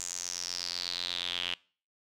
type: tone with band-pass filter sweep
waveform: sawtooth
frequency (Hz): 88.2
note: F2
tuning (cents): +18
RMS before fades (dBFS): -36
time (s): 0-1.54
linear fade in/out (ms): 0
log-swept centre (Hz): 7100 to 3000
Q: 5.9
effects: noise-tail reverb RT60 0.4 s tail -23 dB re dry